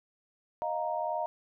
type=chord; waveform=sine; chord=Eb suspended second; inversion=none; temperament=equal with one note detuned; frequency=622.3 / 704.5 / 932.3 Hz; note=Eb5 / F5 / Bb5; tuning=0 / +15 / 0 cents; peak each=-34 dBFS; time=0.62-1.26 s; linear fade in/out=0 ms; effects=none